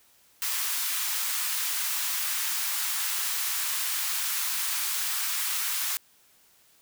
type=high-pass noise; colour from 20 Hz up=white; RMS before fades=-29 dBFS; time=0.42-5.97 s; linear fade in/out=0 ms; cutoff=980 Hz; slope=24 dB/octave; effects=white hiss -61 dBFS RMS until 6.81 s